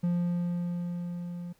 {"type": "tone with level ramp", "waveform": "triangle", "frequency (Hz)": 174.61, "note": "F3", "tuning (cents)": 0, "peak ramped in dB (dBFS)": [-22, -34], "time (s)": [0.03, 1.53], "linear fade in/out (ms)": 10, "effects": ["pink hiss -66 dBFS RMS until 1.59 s"]}